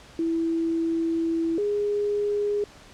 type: tone pair in turn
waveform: sine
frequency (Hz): 329.6 / 412.2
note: E4 / G#4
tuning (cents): 0 / -13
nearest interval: major third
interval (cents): 387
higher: second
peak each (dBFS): -22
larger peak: neither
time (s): 0.19-1.58 / 1.58-2.64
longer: first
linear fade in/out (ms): 2
effects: pink hiss -49 dBFS RMS until 2.93 s + low-pass 7000 Hz 12 dB/octave